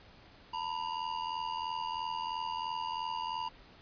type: ring-modulated tone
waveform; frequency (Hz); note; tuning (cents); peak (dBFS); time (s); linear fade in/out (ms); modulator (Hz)
square; 946; A#5; +25; -32; 0.53-3.49; 10; 41.5
effects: pink hiss -57 dBFS RMS until 3.81 s + resampled to 11025 Hz